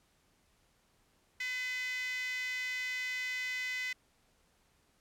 5% pulse tone with high-pass filter, 505 Hz, B4, 39 cents sharp, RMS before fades -37 dBFS, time 1.4-3.93 s, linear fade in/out 5 ms, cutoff 2000 Hz, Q 7.6, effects pink hiss -71 dBFS RMS until 5 s + low-pass 12000 Hz 12 dB/octave

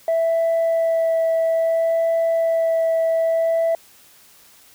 sine tone with vibrato, 658 Hz, E5, 3 cents flat, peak -14 dBFS, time 0.08-3.75 s, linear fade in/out 2 ms, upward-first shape sine, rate 0.6 Hz, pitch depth 9 cents each way, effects tanh soft clip ceiling -14 dBFS + white hiss -50 dBFS RMS until 4.74 s

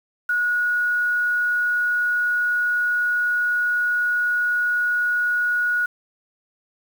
sine tone with quantisation, 1456 Hz, F#6, 28 cents flat, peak -18 dBFS, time 0.29-5.86 s, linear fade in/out 5 ms, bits 7, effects none

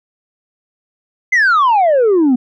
sine exponential sweep, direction down, 2100 to 239 Hz, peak -6 dBFS, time 1.32-2.36 s, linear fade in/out 10 ms, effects tanh soft clip ceiling -7 dBFS

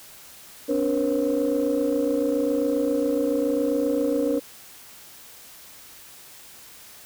sine tone cluster, 261.9 / 289.2 / 479.1 / 540 Hz, C4 / D4 / A#4 / C#5, +2 / -27 / +47 / -45 cents, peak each -29 / -23 / -24 / -26 dBFS, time 0.68-4.4 s, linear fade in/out 20 ms, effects tanh soft clip ceiling -14 dBFS + white hiss -46 dBFS RMS until 7.05 s

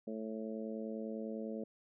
harmonic tone, 110 Hz, A2, in tune, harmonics 2 / 3 / 4 / 5 / 6, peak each -41 / -48 / -45 / -46 / -53 dBFS, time 0.07-1.64 s, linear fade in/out 5 ms, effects none

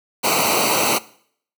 pink noise with comb filter, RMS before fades -18 dBFS, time 0.23-0.99 s, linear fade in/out 20 ms, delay 0.58 ms, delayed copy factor -0.95, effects noise-tail reverb RT60 0.6 s tail -20 dB re dry + high-pass 150 Hz 12 dB/octave

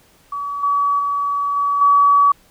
sine tone with level steps, 1139 Hz, C#6, 47 cents sharp, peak -22 / -14 / -17 / -15 / -9 dBFS, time 0.32-2.32 s, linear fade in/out 5 ms, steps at 0.63 / 0.99 / 1.56 / 1.81 s, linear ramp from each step 5 ms, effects pink hiss -53 dBFS RMS until 2.5 s

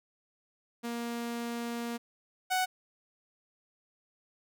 sawtooth tone pair in turn, 235.5 / 743.1 Hz, A#3 / F#5, +18 / +7 cents, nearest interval octave + minor sixth, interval 1989 cents, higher second, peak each -30 / -23 dBFS, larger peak second, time 0.83-1.98 / 2.5-2.66 s, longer first, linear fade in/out 20 ms, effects none

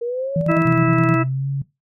sine linear sweep, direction up, 464.9 to 622.3 Hz, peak -21 dBFS, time 0.01-0.59 s, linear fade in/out 10 ms
sine tone with tremolo, 164.2 Hz, E3, 6 cents flat, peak -16 dBFS, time 0.36-1.15 s, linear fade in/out 2 ms, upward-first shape square, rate 9.6 Hz, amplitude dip 65%
harmonic tone, 327.1 Hz, E4, 13 cents flat, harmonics 1 / 2 / 3 / 4 / 5 / 6 / 8, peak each -18 / -25 / -33 / -22 / -34 / -29 / -29 dBFS, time 0.48-1.24 s, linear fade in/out 20 ms
sine tone with pitch glide, 127.4 to 138.13 Hz, C3 to C#3, -46 to -6 cents, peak -19 dBFS, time 0.65-1.62 s, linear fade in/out 5 ms, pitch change +140 cents, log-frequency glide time 1.17-1.48 s
effects noise-tail reverb RT60 0.2 s tail -18 dB re dry

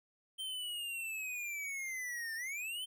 square linear two-way sweep, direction down then up, 3136 to 1779 to 3136 Hz, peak -39 dBFS, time 0.38-2.86 s, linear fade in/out 20 ms, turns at 2.35 s, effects none

